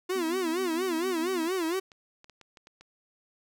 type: tone with vibrato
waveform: 45% pulse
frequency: 349.2 Hz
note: F4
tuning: in tune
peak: -27 dBFS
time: 0.09-1.8 s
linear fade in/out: 10 ms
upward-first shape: sine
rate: 4.3 Hz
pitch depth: 160 cents each way
type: tone with tremolo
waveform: sine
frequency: 251.7 Hz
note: B3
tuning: 33 cents sharp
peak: -35 dBFS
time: 0.15-1.48 s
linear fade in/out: 10 ms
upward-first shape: sine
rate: 6.7 Hz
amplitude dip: 55%
type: clicks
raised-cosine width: 0.2 ms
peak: -34 dBFS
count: 7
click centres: 1.918 / 2.244 / 2.297 / 2.413 / 2.572 / 2.671 / 2.81 s
effects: none